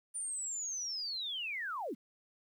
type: linear sweep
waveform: sine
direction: down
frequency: 9270 to 174.61 Hz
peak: -36 dBFS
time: 0.14-1.95 s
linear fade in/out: 20 ms
effects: 11-bit